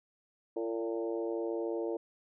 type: harmonic tone with a mistuned harmonic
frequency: 113.6 Hz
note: A#2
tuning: 44 cents flat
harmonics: 3 / 4 / 5 / 6 / 7 / 8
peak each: -35 / -36 / -40 / -48 / -51 / -51 dBFS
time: 0.56-1.97 s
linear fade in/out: 5 ms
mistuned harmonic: 5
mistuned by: +16 cents
effects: none